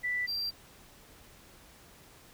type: tone pair in turn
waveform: sine / triangle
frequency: 1975.5 / 4718 Hz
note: B6 / D8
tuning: 0 / +7 cents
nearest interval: octave + minor third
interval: 1507 cents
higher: second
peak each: -29 / -30 dBFS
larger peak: first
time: 0.03-0.27 / 0.27-0.51 s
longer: neither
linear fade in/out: 20 ms
effects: pink hiss -56 dBFS RMS until 2.33 s